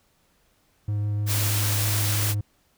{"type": "tone with vibrato", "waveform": "triangle", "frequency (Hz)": 103.83, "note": "G#2", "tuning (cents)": 0, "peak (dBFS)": -21, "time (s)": [0.88, 2.41], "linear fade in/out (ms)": 5, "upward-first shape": "sine", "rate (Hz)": 6.6, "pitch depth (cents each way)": 9}
{"type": "noise", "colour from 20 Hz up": "white", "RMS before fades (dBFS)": -27, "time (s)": [1.26, 2.35], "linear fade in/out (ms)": 50}
{"effects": ["pink hiss -65 dBFS RMS until 2.77 s"]}